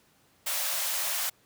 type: high-pass noise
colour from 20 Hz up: white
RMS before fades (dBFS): -30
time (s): 0.46-1.3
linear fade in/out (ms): 10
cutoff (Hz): 530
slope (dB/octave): 96
effects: pink hiss -64 dBFS RMS until 1.45 s + high-pass 80 Hz 12 dB/octave